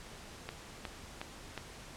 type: click train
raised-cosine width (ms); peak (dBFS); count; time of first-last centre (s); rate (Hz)
0.3; -23; 4; 0.49-1.577; 2.76
effects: pink hiss -50 dBFS RMS until 1.96 s + low-pass 9000 Hz 12 dB/octave

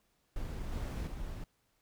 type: noise with level steps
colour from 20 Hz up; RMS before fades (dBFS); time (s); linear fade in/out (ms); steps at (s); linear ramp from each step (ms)
brown; -39 / -36 / -41; 0.36-1.44; 2; 0.72 / 1.07; 2
effects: pink hiss -75 dBFS RMS until 1.81 s

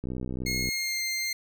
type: click train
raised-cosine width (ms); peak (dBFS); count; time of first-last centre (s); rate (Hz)
3; -21; 42; 0.04-0.689; 63.2
type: tone with pitch glide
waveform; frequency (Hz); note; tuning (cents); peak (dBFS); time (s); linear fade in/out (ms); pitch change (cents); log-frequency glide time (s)
20% pulse; 2153 to 2101; C7 to C7; +49 to +7; -23; 0.46-1.33; 5; -42; 0.63-1.02
effects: none

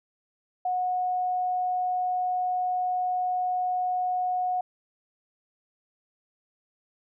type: tone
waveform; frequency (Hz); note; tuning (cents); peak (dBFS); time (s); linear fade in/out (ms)
sine; 730; F#5; -24; -24; 0.65-4.61; 5
effects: none

